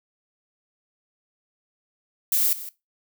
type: noise with echo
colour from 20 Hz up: violet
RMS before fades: -21 dBFS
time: 2.32-2.53 s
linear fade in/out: 2 ms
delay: 160 ms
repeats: 1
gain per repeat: -15 dB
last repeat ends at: 2.69 s
effects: noise-tail reverb RT60 0.2 s tail -17 dB re dry